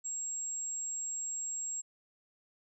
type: tone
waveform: sine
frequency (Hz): 7580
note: A#8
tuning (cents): +28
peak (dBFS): -35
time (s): 0.04-1.82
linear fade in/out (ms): 20
effects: none